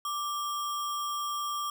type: tone with sample-and-hold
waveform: sine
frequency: 1174.7 Hz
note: D6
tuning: in tune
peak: -30 dBFS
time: 0.05-1.7 s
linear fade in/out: 2 ms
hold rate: 4410 Hz
effects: none